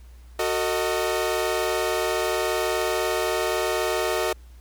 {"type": "chord", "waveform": "sawtooth", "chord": "D# diminished", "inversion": "first", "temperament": "equal with one note detuned", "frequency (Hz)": [370, 450.8, 622.3], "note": ["F#4", "A4", "D#5"], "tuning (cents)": [0, 42, 0], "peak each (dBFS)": -23, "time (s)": [0.39, 4.33], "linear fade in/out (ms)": 5, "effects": ["added 60 Hz sine -43 dBFS peak until 4.6 s", "pink hiss -59 dBFS RMS until 4.6 s"]}